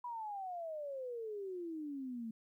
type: exponential sweep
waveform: sine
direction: down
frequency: 987.8 to 220 Hz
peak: -40 dBFS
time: 0.04-2.31 s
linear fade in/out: 5 ms
effects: 13-bit